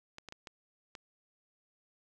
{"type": "clicks", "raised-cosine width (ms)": 0.2, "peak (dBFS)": -28, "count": 5, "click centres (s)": [0.184, 0.287, 0.324, 0.472, 0.952], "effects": []}